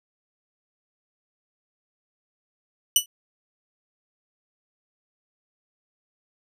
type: tone with exponential decay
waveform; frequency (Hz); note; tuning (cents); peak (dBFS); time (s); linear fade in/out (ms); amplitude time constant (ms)
15% pulse; 2962; F#7; +1; -4; 2.96-3.06; 2; 21
effects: none